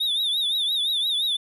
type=tone with vibrato; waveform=triangle; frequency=3638 Hz; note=A#7; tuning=43 cents flat; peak=-20 dBFS; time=0-1.37 s; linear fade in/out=10 ms; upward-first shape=triangle; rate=5.8 Hz; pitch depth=130 cents each way; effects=none